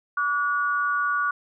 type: tone pair together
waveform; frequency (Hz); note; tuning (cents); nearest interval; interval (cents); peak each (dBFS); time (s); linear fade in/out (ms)
sine; 1151 / 1451; D6 / F#6; -35 / -34; major third; 401; -24 / -24; 0.17-1.31; 5
effects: none